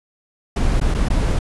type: noise with dropouts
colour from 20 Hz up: brown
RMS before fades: -17 dBFS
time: 0.56-1.39 s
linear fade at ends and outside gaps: 5 ms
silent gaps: 0.801-0.812 / 0.942-0.947 / 1.086-1.101 s
effects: resampled to 24000 Hz